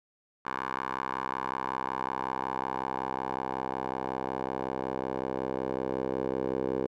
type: tone with band-pass filter sweep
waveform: 10% pulse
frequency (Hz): 65.41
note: C2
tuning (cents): 0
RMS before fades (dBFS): -33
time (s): 0.45-6.87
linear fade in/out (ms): 10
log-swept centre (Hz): 1200 to 480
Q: 2.6
effects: none